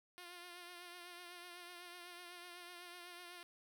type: tone with vibrato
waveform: 5% pulse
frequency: 352.2 Hz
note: F4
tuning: 15 cents sharp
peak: -40 dBFS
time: 0.18-3.43 s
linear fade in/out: 0 ms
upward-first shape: triangle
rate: 8 Hz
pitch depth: 42 cents each way
effects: none